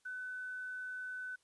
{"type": "tone with quantisation", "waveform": "sine", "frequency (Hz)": 1505, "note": "F#6", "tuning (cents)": 29, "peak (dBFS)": -40, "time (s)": [0.05, 1.36], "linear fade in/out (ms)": 10, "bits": 11, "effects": ["white hiss -75 dBFS RMS until 1.43 s", "resampled to 24000 Hz"]}